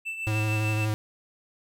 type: tone with tremolo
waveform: triangle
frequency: 2655 Hz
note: E7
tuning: 12 cents sharp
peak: -27 dBFS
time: 0.05-0.86 s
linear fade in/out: 20 ms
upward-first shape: triangle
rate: 6.7 Hz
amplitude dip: 60%
type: tone with vibrato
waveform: square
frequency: 107.7 Hz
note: A2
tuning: 37 cents flat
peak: -25 dBFS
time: 0.27-0.94 s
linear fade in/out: 0 ms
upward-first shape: square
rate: 12 Hz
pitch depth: 15 cents each way
effects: none